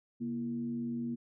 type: tone with frequency modulation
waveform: sine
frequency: 237.2 Hz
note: A#3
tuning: 30 cents sharp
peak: -33 dBFS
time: 0.2-1.16 s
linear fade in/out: 20 ms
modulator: 98.3 Hz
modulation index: 0.49
effects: none